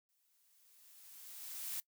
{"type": "noise with exponential growth", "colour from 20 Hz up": "blue", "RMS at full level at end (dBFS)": -40, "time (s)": [0.09, 1.8], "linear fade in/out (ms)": 0, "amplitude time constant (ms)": 370, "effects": ["noise-tail reverb RT60 0.1 s tail -22 dB re dry"]}